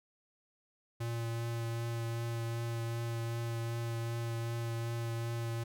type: tone with vibrato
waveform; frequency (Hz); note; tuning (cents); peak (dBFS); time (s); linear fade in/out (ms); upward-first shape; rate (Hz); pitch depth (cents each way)
square; 116.2; A#2; -5; -35; 1-5.64; 10; triangle; 2.6; 15
effects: none